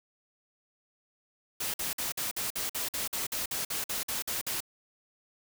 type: noise bursts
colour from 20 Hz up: white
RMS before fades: -33 dBFS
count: 16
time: 1.6-4.605 s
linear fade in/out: 5 ms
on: 140 ms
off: 51 ms
effects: none